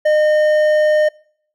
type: tone with hard clipping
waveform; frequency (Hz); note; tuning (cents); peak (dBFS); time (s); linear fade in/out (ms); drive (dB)
triangle; 610; D#5; -34; -12; 0.05-1.09; 10; 10
effects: noise-tail reverb RT60 0.6 s tail -25 dB re dry